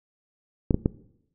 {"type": "clicks", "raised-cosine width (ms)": 3, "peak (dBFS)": -7, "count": 3, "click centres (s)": [0.708, 0.744, 0.859], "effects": ["noise-tail reverb RT60 0.8 s tail -20 dB re dry"]}